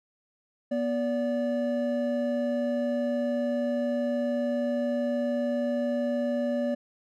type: tone pair together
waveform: triangle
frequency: 243 / 578 Hz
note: B3 / D5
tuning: -28 / -28 cents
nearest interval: octave + minor third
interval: 1500 cents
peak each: -26 dBFS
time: 0.71-6.75 s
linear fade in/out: 10 ms
effects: none